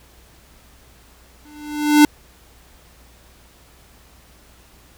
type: tone with exponential growth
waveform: square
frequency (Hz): 297.8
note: D4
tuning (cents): +24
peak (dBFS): -6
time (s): 1.45-2.05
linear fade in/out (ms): 2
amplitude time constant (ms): 130
effects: added 60 Hz sine -51 dBFS peak until 4.97 s + pink hiss -51 dBFS RMS until 4.97 s